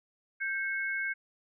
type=tone pair together; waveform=sine; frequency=1572 / 2190 Hz; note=G6 / C#7; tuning=+4 / -22 cents; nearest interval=tritone; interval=574 cents; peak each=-32 / -34 dBFS; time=0.4-1.14 s; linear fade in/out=20 ms; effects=none